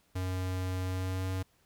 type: tone with pitch glide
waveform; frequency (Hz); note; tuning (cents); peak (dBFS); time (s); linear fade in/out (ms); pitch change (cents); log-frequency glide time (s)
square; 92.5 to 93.85; F#2 to F#2; 0 to +25; -32; 0.15-1.43; 10; +25; 0.84-1.31
effects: pink hiss -69 dBFS RMS until 1.65 s